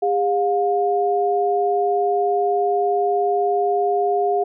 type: tone pair together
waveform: sine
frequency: 404.7 / 712 Hz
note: G#4 / F5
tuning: -45 / +33 cents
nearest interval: minor seventh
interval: 978 cents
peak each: -19 dBFS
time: 0.02-4.44 s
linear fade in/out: 10 ms
effects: none